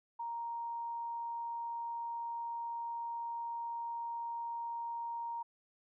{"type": "tone", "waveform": "sine", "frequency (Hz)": 934, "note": "A#5", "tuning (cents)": 3, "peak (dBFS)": -37, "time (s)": [0.19, 5.43], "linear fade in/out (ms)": 10, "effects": []}